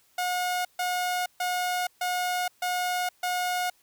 sawtooth tone bursts, 722 Hz, F#5, 43 cents flat, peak -22 dBFS, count 6, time 0.18-3.7 s, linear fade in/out 5 ms, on 470 ms, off 140 ms, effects white hiss -64 dBFS RMS until 3.82 s

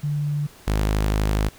sine / sawtooth tone pair in turn, 146.83 / 52.12 Hz, D3 / G#1, 0 / +7 cents, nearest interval octave + tritone, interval 1793 cents, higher first, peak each -21 / -15 dBFS, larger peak second, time 0.03-0.47 / 0.67-1.49 s, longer second, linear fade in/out 10 ms, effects pink hiss -48 dBFS RMS until 1.58 s

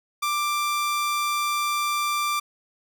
sawtooth tone, 1180 Hz, D6, 8 cents sharp, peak -19 dBFS, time 0.22-2.4 s, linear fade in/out 10 ms, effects none

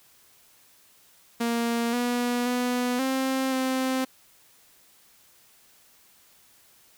sawtooth tone with pitch steps, 233.9 / 243.1 / 246.9 / 264.3 / 260.8 Hz, A#3 / B3 / B3 / C4 / C4, +6 / -27 / 0 / +18 / -5 cents, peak -20 dBFS, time 1.4-4.05 s, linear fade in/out 10 ms, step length 530 ms, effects white hiss -58 dBFS RMS until 6.97 s

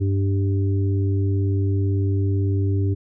harmonic tone, 98 Hz, G2, in tune, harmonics 1 / 3 / 4, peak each -18 / -28 / -30 dBFS, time 0-2.95 s, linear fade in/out 20 ms, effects none

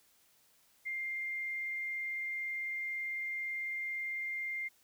sine tone, 2106 Hz, C7, 11 cents sharp, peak -35 dBFS, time 0.85-4.69 s, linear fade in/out 20 ms, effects white hiss -68 dBFS RMS until 4.83 s

